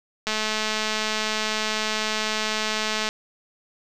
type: click train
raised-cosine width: 0.2 ms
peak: -8 dBFS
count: 610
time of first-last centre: 0.27-3.089 s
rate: 216 Hz
effects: none